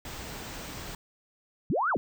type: band-stop noise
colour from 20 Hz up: pink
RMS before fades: -40 dBFS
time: 0.05-0.95 s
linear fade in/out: 2 ms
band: 9000 to 13000 Hz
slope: 96 dB/octave
type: linear two-way sweep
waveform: sine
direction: up then down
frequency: 105.8 to 1568 to 122.5 Hz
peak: -24 dBFS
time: 1.7-1.97 s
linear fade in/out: 0 ms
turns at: 1.9 s
effects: none